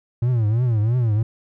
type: tone with vibrato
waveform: triangle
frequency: 115 Hz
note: A#2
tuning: 23 cents flat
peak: -14 dBFS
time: 0.22-1.23 s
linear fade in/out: 5 ms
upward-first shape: triangle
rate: 3 Hz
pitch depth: 200 cents each way
effects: none